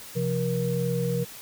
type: tone cluster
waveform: sine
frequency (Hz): 130.3 / 172.2 / 473.7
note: C3 / F3 / A#4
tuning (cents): -7 / -24 / +28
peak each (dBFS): -28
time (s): 0.15-1.25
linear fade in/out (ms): 20
effects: white hiss -43 dBFS RMS until 1.41 s